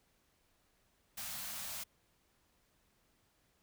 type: band-stop noise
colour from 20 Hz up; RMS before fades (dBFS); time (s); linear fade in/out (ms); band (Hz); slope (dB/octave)
white; -43; 1.17-1.84; 10; 250 to 570; 48
effects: pink hiss -74 dBFS RMS until 3.62 s